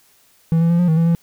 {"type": "tone with pitch steps", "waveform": "triangle", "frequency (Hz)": [164, 167.2, 170.8, 176.9, 159.5, 166.1, 168.5], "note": ["E3", "E3", "F3", "F3", "D#3", "E3", "E3"], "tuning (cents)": [-9, 25, -38, 23, 43, 13, 38], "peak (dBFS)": -10, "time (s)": [0.52, 1.15], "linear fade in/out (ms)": 0, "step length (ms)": 90, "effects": ["white hiss -55 dBFS RMS until 1.22 s"]}